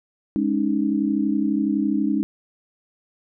sine chord, Ab suspended fourth, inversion none, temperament equal with one note detuned, 207.7 / 277.2 / 309.2 Hz, Ab3 / Db4 / Eb4, 0 / 0 / -11 cents, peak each -23 dBFS, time 0.36-2.23 s, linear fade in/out 0 ms, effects none

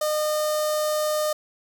sawtooth tone with notch filter, 609 Hz, D#5, 37 cents flat, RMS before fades -24 dBFS, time 0.01-1.33 s, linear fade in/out 5 ms, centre 2300 Hz, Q 0.82, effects none

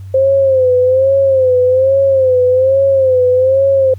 sine tone with vibrato, 523.3 Hz, C5, in tune, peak -7 dBFS, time 0.14-3.94 s, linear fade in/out 5 ms, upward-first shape sine, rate 1.2 Hz, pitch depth 78 cents each way, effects added 96 Hz sine -26 dBFS peak until 3.98 s + pink hiss -52 dBFS RMS until 3.98 s

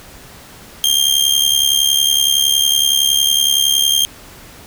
sawtooth tone with amplitude modulation, 3197 Hz, G7, 33 cents sharp, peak -5 dBFS, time 0.84-4.05 s, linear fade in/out 0 ms, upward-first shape sine, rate 70.8 Hz, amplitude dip 75%, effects pink hiss -39 dBFS RMS until 4.66 s

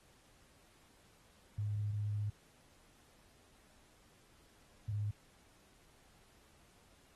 sine tone bursts at uneven times, 104.1 Hz, G#2, 5 cents sharp, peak -34 dBFS, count 2, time 1.58-2.3 / 4.88-5.11 s, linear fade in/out 5 ms, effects pink hiss -67 dBFS RMS until 7.15 s + AAC 32 kbps

